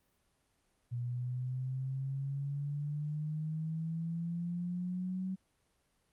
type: exponential sweep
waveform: sine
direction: up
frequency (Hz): 120 to 189.2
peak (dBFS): -34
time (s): 0.91-5.36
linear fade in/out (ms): 20
effects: pink hiss -75 dBFS RMS until 6.12 s + Opus 32 kbps